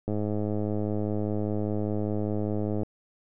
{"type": "click train", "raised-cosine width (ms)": 2, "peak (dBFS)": -17, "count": 290, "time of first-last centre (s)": [0.08, 2.832], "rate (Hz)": 105, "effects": []}